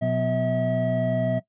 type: tone cluster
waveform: triangle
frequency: 122.7 / 182 / 249.5 / 645 Hz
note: B2 / F#3 / B3 / E5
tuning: -11 / -28 / +18 / -38 cents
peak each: -25 / -26 / -28 / -22 dBFS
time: 0.01-1.4 s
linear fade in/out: 20 ms
effects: noise-tail reverb RT60 0.1 s tail -17 dB re dry + resampled to 8000 Hz